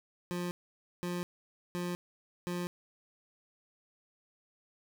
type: tone bursts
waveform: 25% pulse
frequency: 176.5 Hz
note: F3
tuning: 19 cents sharp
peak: -30 dBFS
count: 4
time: 0.31-2.67 s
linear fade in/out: 0 ms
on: 200 ms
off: 520 ms
effects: none